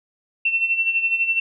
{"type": "tone with tremolo", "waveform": "sine", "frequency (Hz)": 2699, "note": "E7", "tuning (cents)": 40, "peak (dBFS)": -15, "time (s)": [0.45, 1.4], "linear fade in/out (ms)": 5, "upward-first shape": "sine", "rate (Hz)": 12, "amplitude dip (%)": 65, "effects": []}